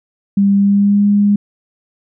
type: tone with pitch glide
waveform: sine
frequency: 199.1 to 204.1 Hz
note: G3 to G#3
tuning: +27 to -30 cents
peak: -8 dBFS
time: 0.37-1.36 s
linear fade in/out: 5 ms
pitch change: +43 cents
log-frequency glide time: 0.56-1.06 s
effects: none